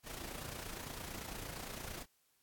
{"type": "noise with amplitude modulation", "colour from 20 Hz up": "pink", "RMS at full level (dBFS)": -43, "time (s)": [0.03, 2.06], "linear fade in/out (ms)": 50, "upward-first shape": "sine", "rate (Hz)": 28.8, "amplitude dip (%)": 60, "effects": ["white hiss -75 dBFS RMS until 2.42 s", "AAC 64 kbps"]}